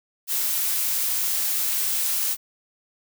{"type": "noise", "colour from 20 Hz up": "blue", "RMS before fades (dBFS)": -24, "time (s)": [0.27, 2.37], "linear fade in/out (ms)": 50, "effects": []}